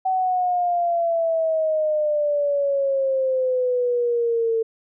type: exponential sweep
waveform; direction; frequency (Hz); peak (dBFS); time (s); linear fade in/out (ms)
sine; down; 758 to 448.5; -18; 0.05-4.63; 10
effects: none